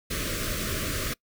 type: band-stop noise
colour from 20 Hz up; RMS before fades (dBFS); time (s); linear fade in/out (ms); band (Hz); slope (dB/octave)
pink; -30; 0.1-1.14; 10; 650 to 1100; 96
effects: noise-tail reverb RT60 0.1 s tail -24 dB re dry